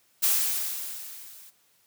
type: noise with level ramp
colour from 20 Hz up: blue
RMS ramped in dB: -21 to -50 dBFS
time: 0.22-1.51 s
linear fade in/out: 20 ms
effects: white hiss -65 dBFS RMS until 1.86 s + high-pass 60 Hz 12 dB/octave